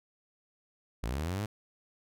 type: linear sweep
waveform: sawtooth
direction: up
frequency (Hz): 51.91 to 110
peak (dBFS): -28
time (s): 1.03-1.46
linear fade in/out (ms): 5
effects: none